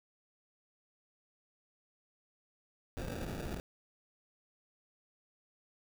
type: noise with sample-and-hold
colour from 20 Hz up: pink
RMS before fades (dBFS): -40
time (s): 2.97-3.6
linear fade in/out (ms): 0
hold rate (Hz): 1050
effects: none